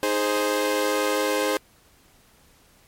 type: chord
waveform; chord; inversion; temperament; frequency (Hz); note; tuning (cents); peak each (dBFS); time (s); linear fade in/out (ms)
sawtooth; Ab major; second; equal; 311.1 / 415.3 / 523.3; Eb4 / Ab4 / C5; 0 / 0 / 0; -24 / -22 / -20; 0.03-1.57; 0
effects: pink hiss -57 dBFS RMS until 2.87 s + MP3 64 kbps